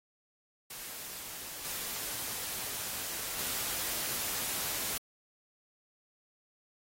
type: noise with level steps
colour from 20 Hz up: white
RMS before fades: -43 / -38 / -35 dBFS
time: 0.7-4.98 s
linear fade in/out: 5 ms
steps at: 1.64 / 3.38 s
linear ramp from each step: 10 ms
effects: AAC 48 kbps